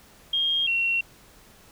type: tone pair in turn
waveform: sine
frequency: 3232 / 2731 Hz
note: G#7 / F7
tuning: -48 / -39 cents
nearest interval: minor third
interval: 291 cents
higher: first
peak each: -21 dBFS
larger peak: neither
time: 0.33-0.67 / 0.67-1.01 s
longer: neither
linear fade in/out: 5 ms
effects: pink hiss -53 dBFS RMS until 1.71 s